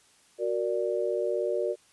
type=chord; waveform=sine; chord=Gb augmented; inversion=none; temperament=equal; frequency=370 / 466.2 / 587.3 Hz; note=Gb4 / Bb4 / D5; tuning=0 / 0 / 0 cents; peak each=-30 dBFS; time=0.38-1.76 s; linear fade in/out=50 ms; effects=white hiss -61 dBFS RMS until 1.92 s + resampled to 24000 Hz